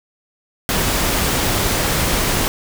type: noise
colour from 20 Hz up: pink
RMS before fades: -18 dBFS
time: 0.69-2.48 s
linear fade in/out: 0 ms
effects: none